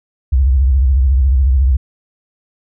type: tone with vibrato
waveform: sine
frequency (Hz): 66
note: C2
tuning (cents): +16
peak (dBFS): -8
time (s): 0.32-1.77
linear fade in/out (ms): 10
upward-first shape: sine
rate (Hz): 14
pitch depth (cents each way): 160
effects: none